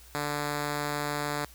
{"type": "tone", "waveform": "5% pulse", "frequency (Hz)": 146.7, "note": "D3", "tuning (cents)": -2, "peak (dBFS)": -18, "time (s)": [0.15, 1.45], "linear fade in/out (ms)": 0, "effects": ["added 60 Hz sine -52 dBFS peak until 1.54 s", "white hiss -54 dBFS RMS until 1.54 s"]}